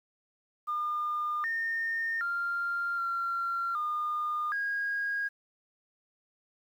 sine tone with pitch steps, 1209 / 1826 / 1392 / 1373 / 1215 / 1636 Hz, D6 / A#6 / F6 / F6 / D#6 / G#6, +50 / -36 / -6 / -30 / -42 / -26 cents, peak -28 dBFS, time 0.67-5.29 s, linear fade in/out 20 ms, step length 770 ms, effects tanh soft clip ceiling -24 dBFS + 10-bit

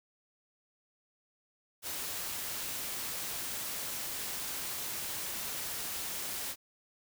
white noise, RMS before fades -38 dBFS, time 1.82-6.56 s, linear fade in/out 50 ms, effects none

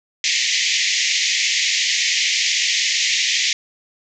pink band-pass noise, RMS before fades -19 dBFS, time 0.24-3.53 s, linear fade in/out 2 ms, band 1900 to 7100 Hz, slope 96 dB/octave, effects none

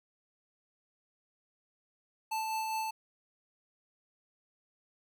square tone with tremolo, 880 Hz, A5, in tune, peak -32 dBFS, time 2.31-2.91 s, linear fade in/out 10 ms, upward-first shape sine, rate 4.9 Hz, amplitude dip 25%, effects none

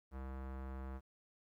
square tone with low-pass filter, 66 Hz, C2, 16 cents sharp, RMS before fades -45 dBFS, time 0.11-1.01 s, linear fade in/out 50 ms, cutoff 1300 Hz, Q 1.5, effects 12-bit

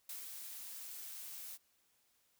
blue noise with ADSR envelope, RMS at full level -45 dBFS, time 0.09-1.58 s, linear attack 4 ms, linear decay 130 ms, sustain -3 dB, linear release 35 ms, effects white hiss -75 dBFS RMS until 2.39 s

